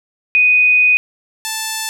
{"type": "tone pair in turn", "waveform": ["sine", "5% pulse"], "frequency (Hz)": [2489, 880], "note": ["D#7", "A5"], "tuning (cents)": [0, 0], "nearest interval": "octave + tritone", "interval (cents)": 1800, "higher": "first", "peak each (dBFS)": -8, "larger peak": "neither", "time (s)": [[0.35, 0.97], [1.45, 1.89]], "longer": "first", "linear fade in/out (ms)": 0, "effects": []}